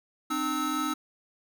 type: tone cluster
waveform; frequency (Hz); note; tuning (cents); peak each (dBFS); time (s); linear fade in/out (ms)
square; 260.8 / 303.4 / 1298; C4 / D#4 / E6; -5 / -44 / -27; -35 / -32 / -31; 0.3-0.94; 10
effects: none